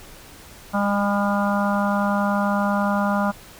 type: harmonic tone with a mistuned harmonic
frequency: 202.5 Hz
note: G#3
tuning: 43 cents flat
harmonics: 1 / 3 / 4 / 5 / 6 / 7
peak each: -21 / -26 / -27 / -28 / -29 / -29 dBFS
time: 0.73-3.32 s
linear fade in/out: 20 ms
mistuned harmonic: 5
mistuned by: -19 cents
effects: pink hiss -44 dBFS RMS until 3.59 s